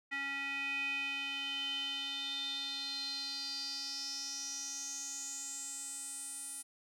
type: tone with band-pass filter sweep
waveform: square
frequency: 277.2 Hz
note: C#4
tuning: in tune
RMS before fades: -40 dBFS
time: 0.11-6.63 s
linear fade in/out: 20 ms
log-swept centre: 2100 to 9500 Hz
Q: 7.6
effects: none